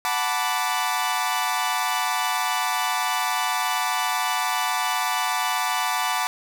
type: chord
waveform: sawtooth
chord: B minor seventh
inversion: second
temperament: equal with one note detuned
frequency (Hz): 740 / 880 / 987.8 / 1167.2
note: F#5 / A5 / B5 / D6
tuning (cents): 0 / 0 / 0 / -11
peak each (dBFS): -24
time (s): 0.05-6.27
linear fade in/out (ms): 0
effects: none